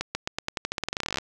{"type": "accelerating click train", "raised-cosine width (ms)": 0.2, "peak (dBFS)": -10, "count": 23, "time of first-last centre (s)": [0.01, 1.185], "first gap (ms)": 140, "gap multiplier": 0.89, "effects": []}